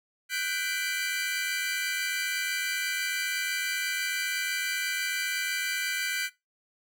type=chord; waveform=sawtooth; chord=G major seventh; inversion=third; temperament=equal with one note detuned; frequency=1480 / 1568 / 2002 / 2349 Hz; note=F#6 / G6 / B6 / D7; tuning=0 / 0 / +23 / 0 cents; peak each=-31 dBFS; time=0.29-6.3 s; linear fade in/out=50 ms; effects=noise-tail reverb RT60 0.2 s tail -19 dB re dry